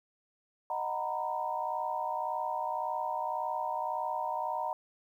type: chord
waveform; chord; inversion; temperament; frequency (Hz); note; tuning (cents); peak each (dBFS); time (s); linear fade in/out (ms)
sine; B major seventh; first; just; 617.4 / 740.8 / 926 / 987.8; D#5 / F#5 / A#5 / B5; -14 / +2 / -12 / 0; -39 / -37 / -34 / -39; 0.7-4.73; 2
effects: 11-bit